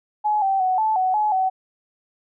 sine tone with pitch steps, 845 / 776 / 744 / 872 / 746 / 848 / 755 Hz, G#5 / G5 / F#5 / A5 / F#5 / G#5 / F#5, +30 / -18 / +9 / -16 / +14 / +36 / +35 cents, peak -17 dBFS, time 0.24-1.5 s, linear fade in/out 20 ms, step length 180 ms, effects none

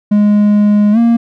triangle tone with pitch glide, 207.6 to 233 Hz, G#3 to A#3, 0 to -1 cents, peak -4 dBFS, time 0.11-1.17 s, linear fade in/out 10 ms, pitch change +199 cents, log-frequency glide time 0.92-0.98 s, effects none

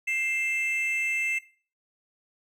triangle tone pair together, 2100 / 2646 Hz, C7 / E7, +6 / +6 cents, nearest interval major third, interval 400 cents, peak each -26 dBFS, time 0.07-1.39 s, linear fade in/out 10 ms, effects noise-tail reverb RT60 0.4 s tail -17 dB re dry + tanh soft clip ceiling -17 dBFS

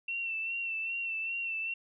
sine tone with vibrato, 2700 Hz, E7, 41 cents sharp, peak -32 dBFS, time 0.08-1.74 s, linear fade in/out 5 ms, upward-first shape sine, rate 2.5 Hz, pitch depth 38 cents each way, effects none

